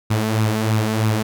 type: tone with flanger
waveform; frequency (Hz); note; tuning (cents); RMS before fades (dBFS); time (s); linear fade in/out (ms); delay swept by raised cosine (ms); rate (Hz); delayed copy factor
sawtooth; 109.2; A2; -13; -19; 0.1-1.23; 10; 0.76 to 4.66; 3.1; +0.5
effects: none